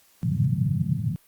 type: band-pass noise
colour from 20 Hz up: white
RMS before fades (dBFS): -24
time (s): 0.23-1.16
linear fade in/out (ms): 0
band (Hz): 100 to 180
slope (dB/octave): 48
effects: white hiss -59 dBFS RMS until 1.27 s + Opus 48 kbps